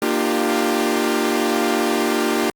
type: chord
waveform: sawtooth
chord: G minor seventh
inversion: first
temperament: equal with one note detuned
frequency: 233.1 / 301.2 / 349.2 / 392 Hz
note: Bb3 / D4 / F4 / G4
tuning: 0 / +44 / 0 / 0 cents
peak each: -19 dBFS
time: 0.02-2.5 s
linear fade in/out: 2 ms
effects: Opus 32 kbps